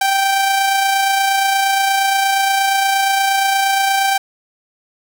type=tone with amplitude modulation; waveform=sawtooth; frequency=782 Hz; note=G5; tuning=4 cents flat; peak=-8 dBFS; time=0.01-4.18 s; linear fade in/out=5 ms; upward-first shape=sine; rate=28.5 Hz; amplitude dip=30%; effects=none

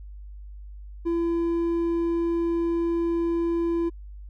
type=tone with hard clipping; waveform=sine; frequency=337.3 Hz; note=E4; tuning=40 cents sharp; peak=-23 dBFS; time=1.05-3.9 s; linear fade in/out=20 ms; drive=3 dB; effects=added 50 Hz sine -38 dBFS peak until 4.29 s

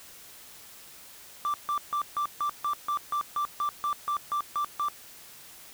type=tone bursts; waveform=triangle; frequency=1174.7 Hz; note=D6; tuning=in tune; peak=-23 dBFS; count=15; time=1.45-4.885 s; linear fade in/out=0 ms; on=89 ms; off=150 ms; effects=tanh soft clip ceiling -19 dBFS + white hiss -49 dBFS RMS until 5.73 s

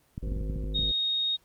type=clicks; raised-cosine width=5 ms; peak=-22 dBFS; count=10; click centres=0.179 / 0.277 / 0.321 / 0.365 / 0.412 / 0.499 / 0.561 / 0.642 / 0.792 / 0.828 s
type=harmonic tone; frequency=51.91 Hz; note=G#1; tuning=in tune; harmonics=1 / 3 / 5 / 7 / 9 / 10; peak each=-30 / -40 / -44 / -47 / -49 / -50 dBFS; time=0.22-0.92 s; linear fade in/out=10 ms
type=tone; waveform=sine; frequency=3729 Hz; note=A#7; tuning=in tune; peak=-25 dBFS; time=0.74-1.37 s; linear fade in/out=20 ms
effects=pink hiss -65 dBFS RMS until 1.44 s + Opus 24 kbps

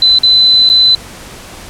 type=tone with dropouts; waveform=sine; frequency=4023 Hz; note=B7; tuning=31 cents sharp; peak=-4 dBFS; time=0.02-0.95 s; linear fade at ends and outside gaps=2 ms; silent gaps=0.187-0.233 / 0.691-0.699 s; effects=pink hiss -31 dBFS RMS until 1.69 s + low-pass 11000 Hz 12 dB/octave

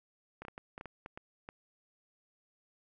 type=clicks; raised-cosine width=0.5 ms; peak=-29 dBFS; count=10; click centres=0.42 / 0.451 / 0.483 / 0.579 / 0.779 / 0.811 / 0.857 / 1.061 / 1.175 / 1.489 s; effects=none

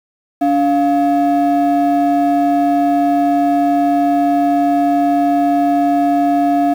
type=ring-modulated tone; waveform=triangle; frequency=493.2 Hz; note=B4; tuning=2 cents flat; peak=-5 dBFS; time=0.41-6.74 s; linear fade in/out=10 ms; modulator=206 Hz; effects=tanh soft clip ceiling -3 dBFS + 7-bit

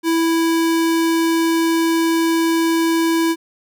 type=tone; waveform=square; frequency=329.6 Hz; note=E4; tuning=in tune; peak=-15 dBFS; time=0.03-3.36 s; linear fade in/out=50 ms; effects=none

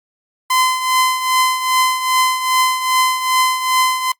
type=tone with tremolo; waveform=sawtooth; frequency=1027 Hz; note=C6; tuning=33 cents flat; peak=-7 dBFS; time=0.5-4.12 s; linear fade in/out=5 ms; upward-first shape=triangle; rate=2.5 Hz; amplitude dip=70%; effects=noise-tail reverb RT60 0.1 s tail -22 dB re dry + Opus 32 kbps

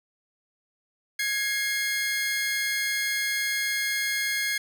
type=tone pair together; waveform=sawtooth; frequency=1658.6 / 2135 Hz; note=G#6 / C7; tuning=-3 / +34 cents; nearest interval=major third; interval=437 cents; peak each=-25 / -24 dBFS; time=1.19-4.58 s; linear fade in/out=5 ms; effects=none

